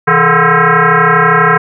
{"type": "tone with frequency modulation", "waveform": "sine", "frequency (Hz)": 130.81, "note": "C3", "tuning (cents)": 0, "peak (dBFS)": -5, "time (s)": [0.07, 1.58], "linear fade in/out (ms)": 10, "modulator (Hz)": 294, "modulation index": 5.8, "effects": []}